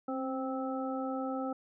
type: harmonic tone with a mistuned harmonic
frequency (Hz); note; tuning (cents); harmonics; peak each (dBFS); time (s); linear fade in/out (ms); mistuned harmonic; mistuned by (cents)
261.6; C4; 0; 1 / 2 / 3 / 5; -35 / -38 / -40 / -42; 0.08-1.53; 5; 1; +30
effects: none